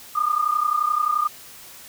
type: tone pair together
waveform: sine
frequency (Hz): 1195 / 1226.5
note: D6 / D#6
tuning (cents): +30 / -25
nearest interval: unison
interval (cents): 45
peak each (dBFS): -22 / -21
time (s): 0.15-1.28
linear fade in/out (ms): 10
effects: white hiss -43 dBFS RMS until 1.88 s